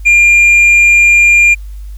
sine tone with tanh clipping, 2400 Hz, D7, 37 cents sharp, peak -4 dBFS, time 0.05-1.55 s, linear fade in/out 20 ms, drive 3 dB, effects added 50 Hz sine -23 dBFS peak until 1.97 s + white hiss -49 dBFS RMS until 1.97 s

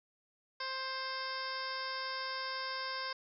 harmonic tone, 526 Hz, C5, 9 cents sharp, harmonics 1 / 2 / 3 / 4 / 5 / 6 / 7 / 8 / 9 / 10, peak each -47 / -41 / -43 / -47 / -53 / -54 / -50 / -56 / -45 / -45 dBFS, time 0.6-3.13 s, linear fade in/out 5 ms, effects none

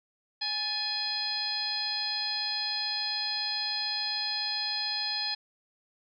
harmonic tone with a mistuned harmonic, 833 Hz, G#5, 5 cents sharp, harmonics 1 / 2 / 3 / 4 / 5 / 6, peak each -41 / -40 / -42 / -39 / -32 / -34 dBFS, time 0.41-5.35 s, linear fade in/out 10 ms, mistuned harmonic 2, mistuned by +78 cents, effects none

